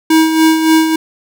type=tone with tremolo; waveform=square; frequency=319.3 Hz; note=D#4; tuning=45 cents sharp; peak=-6 dBFS; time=0.1-0.96 s; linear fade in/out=5 ms; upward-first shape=sine; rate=3.5 Hz; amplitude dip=55%; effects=none